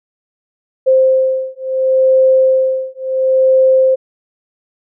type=beating tone pair; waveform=sine; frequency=523.3 / 524.02 Hz; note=C5 / C5; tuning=0 / +3 cents; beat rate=0.72 Hz; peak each=-12 dBFS; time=0.86-3.96 s; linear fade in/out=20 ms; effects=none